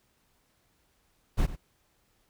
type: noise with echo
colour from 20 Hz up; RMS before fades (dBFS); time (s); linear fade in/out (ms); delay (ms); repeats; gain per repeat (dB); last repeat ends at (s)
brown; -24; 1.37-1.47; 20; 96; 1; -14; 1.566
effects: pink hiss -70 dBFS RMS until 2.29 s